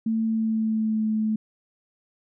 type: tone with pitch glide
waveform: sine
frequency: 223.3 to 217.2 Hz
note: A3 to A3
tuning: +26 to -22 cents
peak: -21 dBFS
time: 0.06-1.36 s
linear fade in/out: 5 ms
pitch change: -48 cents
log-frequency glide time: 0.24-1.07 s
effects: none